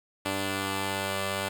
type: tone pair together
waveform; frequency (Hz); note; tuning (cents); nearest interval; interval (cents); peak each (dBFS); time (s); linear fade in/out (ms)
5% pulse; 97.45 / 292.8; G2 / D4; -10 / -5; octave + perfect fifth; 1905; -20; 0.25-1.49; 10
effects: none